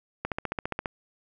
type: click train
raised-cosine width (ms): 0.5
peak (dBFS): -14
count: 10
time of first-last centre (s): 0.25-0.858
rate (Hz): 14.8
effects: none